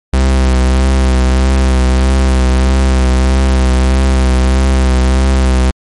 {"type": "tone with vibrato", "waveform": "45% pulse", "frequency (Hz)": 64.9, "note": "C2", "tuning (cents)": -13, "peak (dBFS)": -7, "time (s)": [0.13, 5.71], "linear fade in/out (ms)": 5, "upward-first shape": "triangle", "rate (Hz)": 1.6, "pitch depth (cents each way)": 30, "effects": ["MP3 48 kbps"]}